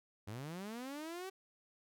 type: linear sweep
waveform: sawtooth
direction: up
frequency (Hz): 95.4 to 388.2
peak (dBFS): -39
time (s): 0.27-1.3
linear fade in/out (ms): 10
effects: none

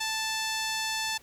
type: tone with low-pass filter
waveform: 10% pulse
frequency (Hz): 880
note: A5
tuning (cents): 0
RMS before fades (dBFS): -31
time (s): 0-1.18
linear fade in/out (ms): 10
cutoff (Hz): 8900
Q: 3.6
effects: pink hiss -57 dBFS RMS until 1.22 s

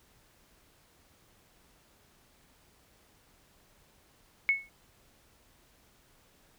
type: tone with exponential decay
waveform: sine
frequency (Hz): 2200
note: C#7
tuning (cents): -14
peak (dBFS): -19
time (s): 4.49-4.69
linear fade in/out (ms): 0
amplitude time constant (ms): 43
effects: pink hiss -64 dBFS RMS until 6.58 s

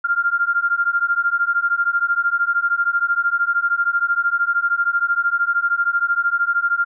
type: beating tone pair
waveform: sine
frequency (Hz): 1390 / 1403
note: F6 / F6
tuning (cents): -9 / +8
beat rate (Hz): 13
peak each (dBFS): -19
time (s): 0.04-6.85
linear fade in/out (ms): 10
effects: none

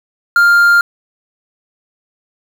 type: tone with quantisation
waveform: triangle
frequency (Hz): 1400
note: F6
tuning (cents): +4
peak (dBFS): -4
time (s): 0.36-0.81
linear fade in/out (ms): 2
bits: 5
effects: none

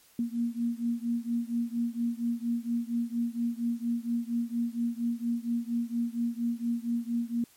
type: beating tone pair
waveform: sine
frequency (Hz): 233.5 / 237.8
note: A#3 / A#3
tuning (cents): +3 / +35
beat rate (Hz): 4.3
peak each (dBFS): -30 / -31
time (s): 0.19-7.44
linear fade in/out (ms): 2
effects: white hiss -60 dBFS RMS until 7.56 s + MP3 64 kbps

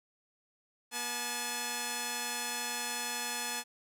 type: tone pair together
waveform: 5% pulse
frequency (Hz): 241 / 859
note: B3 / A5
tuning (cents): -42 / -42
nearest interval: octave + minor seventh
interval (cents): 2200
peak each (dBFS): -29 / -23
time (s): 0.91-3.64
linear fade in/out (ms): 50
effects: none

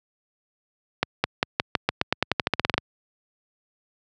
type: accelerating click train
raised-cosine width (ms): 0.3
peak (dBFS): -3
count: 18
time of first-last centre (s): 1.03-2.78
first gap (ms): 210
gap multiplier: 0.9
effects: high-pass 80 Hz 12 dB/octave

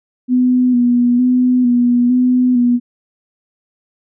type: tone with vibrato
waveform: sine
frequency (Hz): 246.9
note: B3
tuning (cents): 0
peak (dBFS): -9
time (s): 0.28-2.8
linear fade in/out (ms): 50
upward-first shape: square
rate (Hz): 1.1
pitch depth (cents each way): 28
effects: none

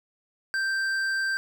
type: tone with hard clipping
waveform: triangle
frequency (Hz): 1568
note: G6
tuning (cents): 0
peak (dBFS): -26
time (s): 0.54-1.37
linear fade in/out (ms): 0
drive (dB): 12
effects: none

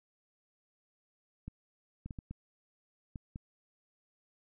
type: clicks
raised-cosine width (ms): 5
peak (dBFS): -29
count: 7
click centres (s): 1.48 / 2.06 / 2.108 / 2.188 / 2.31 / 3.158 / 3.359
effects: none

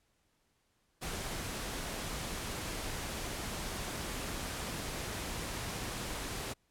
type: noise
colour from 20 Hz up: pink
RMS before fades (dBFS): -39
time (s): 1.01-6.54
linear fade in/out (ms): 20
effects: pink hiss -75 dBFS RMS until 6.7 s + low-pass 12000 Hz 12 dB/octave

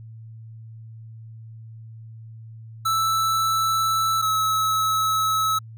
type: tone pair in turn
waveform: square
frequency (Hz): 1318.5 / 1294.4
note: E6 / E6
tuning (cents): 0 / -32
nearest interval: unison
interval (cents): 32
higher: first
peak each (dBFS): -20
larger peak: neither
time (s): 2.85-4.22 / 4.22-5.59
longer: neither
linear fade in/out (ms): 10
effects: added 112 Hz sine -38 dBFS peak until 5.77 s

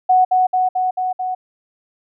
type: tone with echo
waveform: sine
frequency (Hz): 740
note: F#5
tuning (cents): 0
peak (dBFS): -9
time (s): 0.09-0.25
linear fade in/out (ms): 10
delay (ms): 220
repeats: 5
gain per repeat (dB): -2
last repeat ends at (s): 1.35
effects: none

